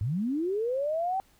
sine linear sweep, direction up, 92.5 to 784 Hz, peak -26 dBFS, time 0.01-1.2 s, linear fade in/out 0 ms, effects pink hiss -63 dBFS RMS until 1.39 s

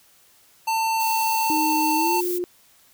square tone, 895 Hz, A5, 29 cents sharp, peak -21 dBFS, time 0.67-2.21 s, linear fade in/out 10 ms
violet noise, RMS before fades -30 dBFS, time 0.99-2.39 s, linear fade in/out 20 ms
sine tone with pitch glide, 311.1 to 355.3 Hz, D#4 to F4, 0 to +30 cents, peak -23 dBFS, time 1.5-2.44 s, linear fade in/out 0 ms, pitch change +230 cents, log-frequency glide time 1.96-2.15 s
effects white hiss -56 dBFS RMS until 2.93 s

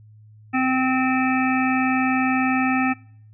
harmonic tone, 259.3 Hz, C4, 15 cents flat, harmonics 1 / 3 / 5 / 7 / 9 / 10, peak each -20 / -25 / -27 / -28 / -30 / -30 dBFS, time 0.53-2.94 s, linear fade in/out 20 ms, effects noise-tail reverb RT60 0.6 s tail -23 dB re dry + added 107 Hz sine -45 dBFS peak until 3.33 s

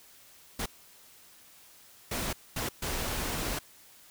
pink noise bursts at uneven times, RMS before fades -33 dBFS, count 4, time 0.59-0.66 / 2.11-2.33 / 2.56-2.69 / 2.82-3.59 s, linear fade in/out 5 ms, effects white hiss -56 dBFS RMS until 4.1 s

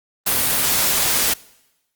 white noise, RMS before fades -18 dBFS, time 0.26-1.34 s, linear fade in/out 10 ms, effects noise-tail reverb RT60 1.0 s tail -23 dB re dry + Opus 32 kbps

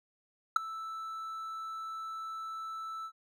triangle tone with ADSR envelope, 1318.5 Hz, E6, in tune, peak -15 dBFS, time 0.56-3.12 s, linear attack 4 ms, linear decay 8 ms, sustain -21 dB, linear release 69 ms, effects none

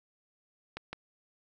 clicks, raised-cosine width 0.3 ms, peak -22 dBFS, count 2, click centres 0.77 / 0.93 s, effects none

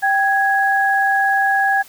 sine tone pair together, 784 / 1661.2 Hz, G5 / G#6, 0 / 0 cents, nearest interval octave + minor second, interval 1300 cents, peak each -16 dBFS, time 0.02-1.83 s, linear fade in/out 20 ms, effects white hiss -44 dBFS RMS until 1.88 s

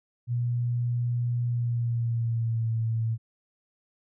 sine tone with pitch glide, 120.6 to 113.18 Hz, B2 to A2, -41 to +49 cents, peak -24 dBFS, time 0.27-3.18 s, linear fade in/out 50 ms, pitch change -110 cents, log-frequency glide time 1.44-2.72 s, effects none

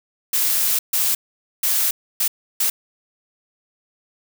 blue noise bursts at uneven times, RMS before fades -19 dBFS, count 5, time 0.33-0.79 / 0.93-1.15 / 1.63-1.91 / 2.2-2.28 / 2.6-2.7 s, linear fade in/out 5 ms, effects none

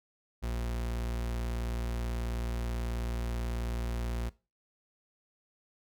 40% pulse tone, 58.5 Hz, A#1, 7 cents sharp, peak -31 dBFS, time 0.42-4.3 s, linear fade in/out 20 ms, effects noise-tail reverb RT60 0.3 s tail -20 dB re dry

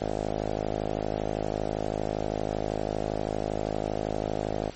5% pulse tone with low-pass filter, 52.6 Hz, G#1, 23 cents sharp, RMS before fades -30 dBFS, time 0-4.71 s, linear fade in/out 20 ms, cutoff 710 Hz, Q 2.6, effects pink hiss -46 dBFS RMS until 4.75 s + MP3 32 kbps

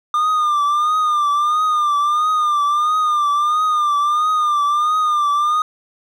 triangle tone with vibrato, 1205 Hz, D6, 44 cents sharp, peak -12 dBFS, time 0.14-5.62 s, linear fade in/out 2 ms, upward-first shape triangle, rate 1.5 Hz, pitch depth 76 cents each way, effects none

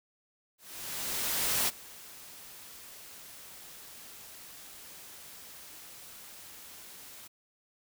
white noise with ADSR envelope, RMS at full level -28 dBFS, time 0.58-7.28 s, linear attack 1100 ms, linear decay 25 ms, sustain -21 dB, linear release 13 ms, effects none

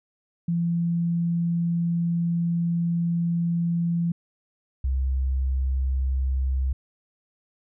sine tone pair in turn, 170 / 65.77 Hz, F3 / C2, -46 / +10 cents, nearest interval octave + major third, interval 1644 cents, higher first, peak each -21 dBFS, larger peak neither, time 0.48-4.12 / 4.84-6.73 s, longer first, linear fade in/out 5 ms, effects none

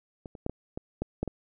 clicks, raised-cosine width 2 ms, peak -27 / -30 / -16 / -20 / -21 / -16 / -15 / -20 dBFS, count 8, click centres 0.258 / 0.352 / 0.464 / 0.496 / 0.775 / 1.02 / 1.23 / 1.277 s, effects none

